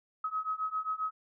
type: beating tone pair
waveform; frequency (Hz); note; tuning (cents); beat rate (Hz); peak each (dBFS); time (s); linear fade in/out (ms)
sine; 1271 / 1278.5; D#6 / D#6; +36 / +47; 7.5; -35 / -34; 0.24-1.11; 5
effects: none